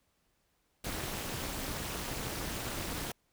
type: noise with amplitude modulation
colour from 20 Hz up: pink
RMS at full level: -34 dBFS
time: 0.84-3.12 s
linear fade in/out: 5 ms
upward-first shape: sine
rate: 237 Hz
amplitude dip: 90%
effects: pink hiss -75 dBFS RMS until 3.32 s